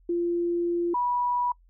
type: tone pair in turn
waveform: sine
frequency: 345.2 / 976.4 Hz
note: F4 / B5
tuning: -20 / -20 cents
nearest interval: octave + tritone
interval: 1800 cents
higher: second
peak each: -23 dBFS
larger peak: neither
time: 0.09-0.94 / 0.94-1.52 s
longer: first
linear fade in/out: 5 ms
effects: noise-tail reverb RT60 0.1 s tail -26 dB re dry + added 43 Hz sine -55 dBFS peak until 1.69 s